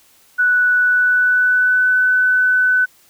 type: tone with pitch glide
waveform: sine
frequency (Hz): 1480 to 1503.3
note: F#6 to F#6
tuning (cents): 0 to +27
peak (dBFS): -11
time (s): 0.38-2.86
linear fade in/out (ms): 20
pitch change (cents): +27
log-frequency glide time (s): 0.76-2.01
effects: white hiss -52 dBFS RMS until 3.09 s